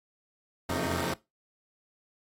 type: tone cluster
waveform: 10% pulse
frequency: 84.9 / 88.8 / 133.7 / 225.8 / 309.9 Hz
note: F2 / F2 / C3 / A3 / D#4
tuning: -48 / +29 / +38 / +45 / -7 cents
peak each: -27 dBFS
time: 0.69-1.14 s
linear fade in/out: 5 ms
effects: noise-tail reverb RT60 0.2 s tail -18 dB re dry + AAC 48 kbps

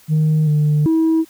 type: tone with pitch steps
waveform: sine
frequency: 155.2 / 149.9 / 322.8 Hz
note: D#3 / D3 / E4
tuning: -4 / +36 / -36 cents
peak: -10 dBFS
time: 0.08-1.25 s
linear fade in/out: 50 ms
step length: 390 ms
effects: tanh soft clip ceiling -10 dBFS + white hiss -49 dBFS RMS until 1.29 s

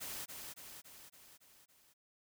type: noise with echo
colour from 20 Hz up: white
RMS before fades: -44 dBFS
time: 0-0.26 s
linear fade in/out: 20 ms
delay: 280 ms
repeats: 6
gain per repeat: -4 dB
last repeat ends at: 1.94 s
effects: none

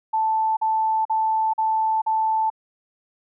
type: tone bursts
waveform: sine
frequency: 880 Hz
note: A5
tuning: in tune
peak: -18 dBFS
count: 5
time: 0.13-2.502 s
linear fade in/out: 10 ms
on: 440 ms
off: 43 ms
effects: none

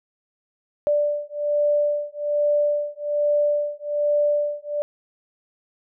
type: beating tone pair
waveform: sine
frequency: 587.3 / 588.5 Hz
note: D5 / D5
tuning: 0 / +3 cents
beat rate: 1.2 Hz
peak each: -22 dBFS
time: 0.87-4.82 s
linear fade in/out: 0 ms
effects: none

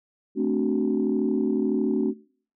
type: chord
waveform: sine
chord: D dominant seventh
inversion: second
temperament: equal with one note detuned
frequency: 220 / 261.6 / 293.7 / 375.6 Hz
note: A3 / C4 / D4 / F#4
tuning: 0 / 0 / 0 / +26 cents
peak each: -26 dBFS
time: 0.35-2.14 s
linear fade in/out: 50 ms
effects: noise-tail reverb RT60 0.5 s tail -23 dB re dry + tanh soft clip ceiling -13 dBFS

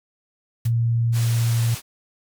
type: noise with exponential decay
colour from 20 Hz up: white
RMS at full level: -33 dBFS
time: 0.65-0.73 s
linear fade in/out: 5 ms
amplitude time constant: 17 ms
type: tone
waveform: sine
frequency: 116.54 Hz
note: A#2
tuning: in tune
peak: -17 dBFS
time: 0.65-1.75 s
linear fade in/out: 10 ms
type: low-pass noise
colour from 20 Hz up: white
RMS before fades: -34 dBFS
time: 1.12-1.82 s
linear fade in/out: 50 ms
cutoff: 11000 Hz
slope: 12 dB/octave
effects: none

